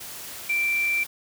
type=tone in noise; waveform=sine; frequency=2349 Hz; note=D7; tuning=in tune; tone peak=-21 dBFS; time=0.49-1.04 s; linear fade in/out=10 ms; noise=white; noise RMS=-38 dBFS; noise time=0-1.07 s; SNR=+14 dB; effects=none